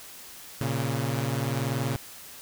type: tone pair together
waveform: sawtooth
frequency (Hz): 116.66 / 137.4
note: A#2 / C#3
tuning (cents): +2 / -15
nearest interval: minor third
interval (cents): 283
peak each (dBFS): -25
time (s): 0.61-1.96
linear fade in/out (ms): 0
effects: white hiss -45 dBFS RMS until 2.41 s